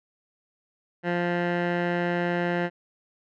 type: tone with low-pass filter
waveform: 15% pulse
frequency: 174.61 Hz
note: F3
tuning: in tune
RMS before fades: -26 dBFS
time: 1.03-2.7 s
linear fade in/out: 50 ms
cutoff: 2000 Hz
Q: 1.8
effects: none